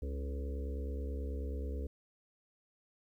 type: harmonic tone with a mistuned harmonic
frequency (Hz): 69.3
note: C#2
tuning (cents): 0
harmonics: 1 / 3 / 4 / 5 / 6 / 7 / 8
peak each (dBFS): -36 / -51 / -48 / -56 / -48 / -49 / -56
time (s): 0.02-1.87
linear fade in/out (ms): 5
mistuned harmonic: 6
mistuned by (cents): +39
effects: 12-bit